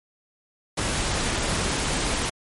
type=noise; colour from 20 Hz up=pink; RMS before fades=-25 dBFS; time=0.77-2.3 s; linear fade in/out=10 ms; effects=MP3 48 kbps